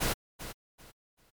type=noise with echo; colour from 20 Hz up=pink; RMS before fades=-29 dBFS; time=0-0.14 s; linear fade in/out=20 ms; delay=390 ms; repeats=3; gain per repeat=-12 dB; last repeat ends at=1.31 s; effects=MP3 96 kbps